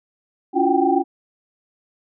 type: tone cluster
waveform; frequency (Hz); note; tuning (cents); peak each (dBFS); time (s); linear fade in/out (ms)
sine; 281.7 / 337.3 / 360 / 765 / 792; C#4 / E4 / F#4 / G5 / G5; +28 / +40 / -47 / -42 / +18; -21; 0.53-1.04; 50
effects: none